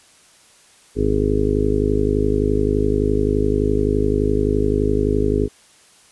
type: harmonic tone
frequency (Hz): 51.7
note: G#1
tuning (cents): -7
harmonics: 1 / 2 / 3 / 4 / 5 / 6 / 7 / 8 / 9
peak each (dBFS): -22 / -24 / -28 / -31 / -23 / -26 / -26 / -20 / -29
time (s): 0.95-5.49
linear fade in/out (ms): 50
effects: white hiss -51 dBFS RMS until 6.11 s + resampled to 24000 Hz